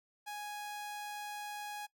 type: tone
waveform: sawtooth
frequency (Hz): 830.6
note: G#5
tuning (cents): 0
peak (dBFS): -37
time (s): 0.26-1.87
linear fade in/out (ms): 20
effects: noise-tail reverb RT60 0.1 s tail -20 dB re dry